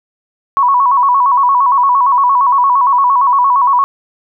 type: tone with vibrato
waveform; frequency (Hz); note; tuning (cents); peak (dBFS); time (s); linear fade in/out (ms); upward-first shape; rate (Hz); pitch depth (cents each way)
sine; 1042; C6; -7; -7; 0.57-3.84; 0; square; 8.7; 100
effects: none